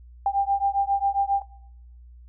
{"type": "beating tone pair", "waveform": "sine", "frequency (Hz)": [791, 798.4], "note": ["G5", "G5"], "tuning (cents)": [15, 32], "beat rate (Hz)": 7.4, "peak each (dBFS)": [-23, -24], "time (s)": [0.26, 1.42], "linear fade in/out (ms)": 2, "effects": ["noise-tail reverb RT60 0.8 s tail -22 dB re dry", "added 60 Hz sine -44 dBFS peak until 2.28 s"]}